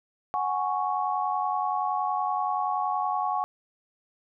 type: chord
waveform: sine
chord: F# suspended second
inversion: none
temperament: equal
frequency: 740 / 830.6 / 1108.7 Hz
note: F#5 / G#5 / C#6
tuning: 0 / 0 / 0 cents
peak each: -29 dBFS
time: 0.34-3.44 s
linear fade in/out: 0 ms
effects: none